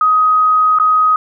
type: tone with dropouts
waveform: sine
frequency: 1257 Hz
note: D#6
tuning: 17 cents sharp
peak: -8 dBFS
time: 0.01-1.16 s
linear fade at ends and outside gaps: 2 ms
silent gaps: 0.787-0.798 s
effects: none